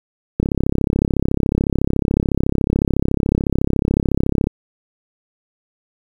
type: click train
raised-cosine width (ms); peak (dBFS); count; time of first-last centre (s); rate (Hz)
3; -3; 139; 0.4-4.471; 33.9
effects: 7-bit